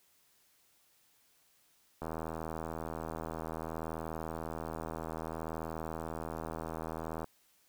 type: click train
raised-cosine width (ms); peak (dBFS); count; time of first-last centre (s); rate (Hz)
1; -25; 422; 2.02-7.243; 80.6
effects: white hiss -69 dBFS RMS until 7.68 s